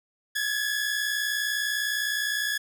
sawtooth tone pair together, 1661.2 / 1721.1 Hz, G#6 / A6, 0 / -39 cents, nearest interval minor second, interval 61 cents, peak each -25 dBFS, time 0.35-2.58 s, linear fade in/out 10 ms, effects none

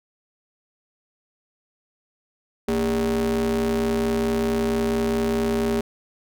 square ring-modulated tone, 87.31 Hz, F2, in tune, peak -18 dBFS, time 2.68-5.81 s, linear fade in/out 5 ms, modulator 317 Hz, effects none

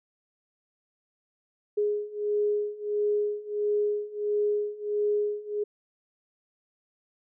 sine beating tone pair, 415.3 / 416.8 Hz, G#4 / G#4, 0 / +6 cents, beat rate 1.5 Hz, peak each -29 / -27 dBFS, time 1.77-5.64 s, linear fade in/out 10 ms, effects none

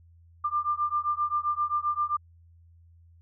sine beating tone pair, 1190 / 1197.6 Hz, D6 / D6, +22 / +33 cents, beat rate 7.6 Hz, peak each -28 dBFS, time 0.44-2.17 s, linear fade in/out 10 ms, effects added 84 Hz sine -53 dBFS peak until 3.21 s

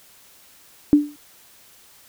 sine tone with exponential decay, 293.7 Hz, D4, in tune, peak -6 dBFS, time 0.93-1.16 s, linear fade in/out 0 ms, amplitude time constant 48 ms, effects white hiss -51 dBFS RMS until 2.08 s

